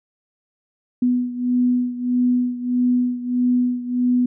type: beating tone pair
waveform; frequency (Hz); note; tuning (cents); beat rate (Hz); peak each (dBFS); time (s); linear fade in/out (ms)
sine; 246.9 / 248.5; B3 / B3; 0 / +11; 1.6; -18 / -22; 1.02-4.26; 5
effects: none